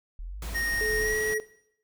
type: exponential two-way sweep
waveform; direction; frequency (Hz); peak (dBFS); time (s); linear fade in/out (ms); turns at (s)
sine; up then down; 38 to 56.6 to 39.8; -34; 0.19-1.14; 0; 0.44
type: noise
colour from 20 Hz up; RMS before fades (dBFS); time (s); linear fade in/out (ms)
pink; -40; 0.42-1.34; 2
type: tone with pitch glide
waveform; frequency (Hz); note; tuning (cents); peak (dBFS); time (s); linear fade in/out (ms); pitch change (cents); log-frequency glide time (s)
square; 1861 to 1910; A#6 to A#6; -3 to +42; -28; 0.54-1.39; 20; +45; 0.99-1.12
type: tone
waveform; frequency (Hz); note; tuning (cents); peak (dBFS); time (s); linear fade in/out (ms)
sine; 431.1; A4; -35; -29; 0.81-1.4; 0
effects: noise-tail reverb RT60 0.7 s tail -17 dB re dry